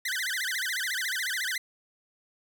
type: tone with vibrato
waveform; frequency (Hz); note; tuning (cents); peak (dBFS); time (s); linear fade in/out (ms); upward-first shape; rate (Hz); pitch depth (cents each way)
sawtooth; 1760; A6; 0; -25; 0.05-1.58; 5; sine; 14; 290
effects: none